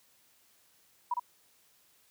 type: tone with echo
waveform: sine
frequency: 972 Hz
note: B5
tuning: 28 cents flat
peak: -27 dBFS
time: 1.11-1.14 s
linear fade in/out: 5 ms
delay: 57 ms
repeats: 1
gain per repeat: -2 dB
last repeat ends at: 1.197 s
effects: white hiss -66 dBFS RMS until 2.1 s + high-pass 60 Hz 12 dB/octave